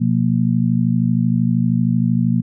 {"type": "tone cluster", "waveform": "sine", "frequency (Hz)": [125.1, 178, 230.9], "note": ["B2", "F3", "A#3"], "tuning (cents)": [23, 33, -16], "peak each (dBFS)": -18, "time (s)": [0, 2.42], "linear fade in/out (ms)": 20, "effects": []}